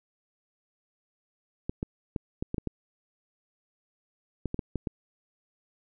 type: clicks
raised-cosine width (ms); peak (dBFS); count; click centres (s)
3; -17; 12; 1.695 / 1.829 / 2.162 / 2.425 / 2.544 / 2.582 / 2.673 / 4.457 / 4.544 / 4.592 / 4.757 / 4.872
effects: none